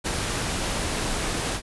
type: noise with ADSR envelope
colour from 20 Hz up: pink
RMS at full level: -25 dBFS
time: 0.04-1.62 s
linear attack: 24 ms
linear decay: 25 ms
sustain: -2 dB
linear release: 73 ms
effects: resampled to 24000 Hz